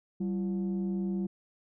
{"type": "tone pair together", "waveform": "sine", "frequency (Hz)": [192.22, 342.5], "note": ["G3", "F4"], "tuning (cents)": [-34, -34], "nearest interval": "minor seventh", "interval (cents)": 1000, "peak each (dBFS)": [-28, -35], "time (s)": [0.2, 1.27], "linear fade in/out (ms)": 10, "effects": ["tanh soft clip ceiling -25 dBFS"]}